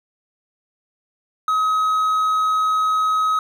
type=tone; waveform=triangle; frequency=1271 Hz; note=D#6; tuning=36 cents sharp; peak=-14 dBFS; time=1.48-3.39 s; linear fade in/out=2 ms; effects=none